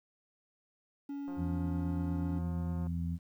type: tone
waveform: triangle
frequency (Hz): 281.7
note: C#4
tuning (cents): +28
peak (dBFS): -35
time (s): 1.09-2.39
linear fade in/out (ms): 5
type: click train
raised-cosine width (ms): 1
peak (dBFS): -37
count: 284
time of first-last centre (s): 1.28-2.87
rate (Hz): 178
type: harmonic tone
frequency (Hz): 84.7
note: E2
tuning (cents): +48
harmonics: 1 / 2 / 3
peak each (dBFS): -35 / -35 / -45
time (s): 1.36-3.19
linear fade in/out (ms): 50
effects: 11-bit